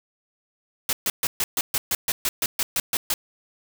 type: noise bursts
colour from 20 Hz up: white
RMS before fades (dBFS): -23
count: 14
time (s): 0.89-3.14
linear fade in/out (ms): 2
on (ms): 40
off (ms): 130
effects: none